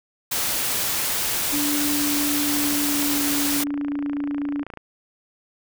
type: noise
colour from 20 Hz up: white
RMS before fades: -24 dBFS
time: 0.31-3.64 s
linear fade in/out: 10 ms
type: tone with pitch glide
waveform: sine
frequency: 291.4 to 287.1 Hz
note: D4 to D4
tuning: -13 to -39 cents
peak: -23 dBFS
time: 1.52-4.64 s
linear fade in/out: 20 ms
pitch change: -26 cents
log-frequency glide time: 2.56-3.54 s
type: click train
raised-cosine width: 0.5 ms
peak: -21 dBFS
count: 66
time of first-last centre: 2.46-4.773 s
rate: 28.1 Hz
effects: none